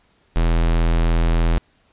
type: tone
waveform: square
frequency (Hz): 41.64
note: E1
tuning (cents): +18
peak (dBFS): -15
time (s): 0.36-1.58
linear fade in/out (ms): 0
effects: pink hiss -60 dBFS RMS until 1.92 s + resampled to 8000 Hz